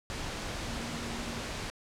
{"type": "tone in noise", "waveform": "sine", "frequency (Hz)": 233.1, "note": "A#3", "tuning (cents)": 0, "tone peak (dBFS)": -41, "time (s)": [0.65, 1.4], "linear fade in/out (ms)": 0, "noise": "pink", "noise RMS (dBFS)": -37, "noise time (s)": [0.1, 1.7], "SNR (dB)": -7, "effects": ["low-pass 7000 Hz 12 dB/octave"]}